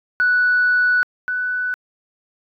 sine tone pair in turn, 1479 / 1491 Hz, F#6 / F#6, -1 / +13 cents, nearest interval unison, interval 14 cents, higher second, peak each -12 / -19 dBFS, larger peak first, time 0.2-1.03 / 1.28-1.74 s, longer first, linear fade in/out 0 ms, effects tanh soft clip ceiling -9 dBFS

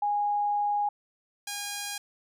sine / 5% pulse tone pair in turn, 824 / 815 Hz, G#5 / G#5, -14 / -33 cents, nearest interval unison, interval 19 cents, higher first, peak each -24 / -21 dBFS, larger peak second, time 0.02-0.89 / 1.47-1.98 s, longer first, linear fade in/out 5 ms, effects none

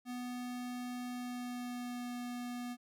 square tone with pitch glide, 246.9 to 244.2 Hz, B3 to B3, 0 to -19 cents, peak -40 dBFS, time 0.05-2.77 s, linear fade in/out 50 ms, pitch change -19 cents, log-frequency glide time 1.11-2.13 s, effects none

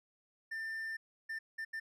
triangle tone bursts at uneven times, 1791 Hz, A6, 30 cents sharp, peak -36 dBFS, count 4, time 0.51-0.97 / 1.29-1.39 / 1.58-1.65 / 1.73-1.8 s, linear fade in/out 10 ms, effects none

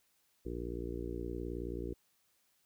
harmonic tone, 59 Hz, A#1, 22 cents sharp, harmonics 1 / 2 / 3 / 4 / 5 / 6 / 7 / 8, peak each -42 / -48 / -49 / -51 / -45 / -43 / -46 / -49 dBFS, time 0.45-1.94 s, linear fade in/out 10 ms, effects white hiss -74 dBFS RMS until 2.65 s

